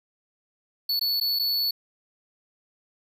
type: tone with dropouts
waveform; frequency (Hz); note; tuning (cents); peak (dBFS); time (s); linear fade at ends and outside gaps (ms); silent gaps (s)
square; 4435; C#8; 0; -23; 0.89-1.71; 5; 0.995-1.011 / 1.201-1.21 / 1.39-1.394
effects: none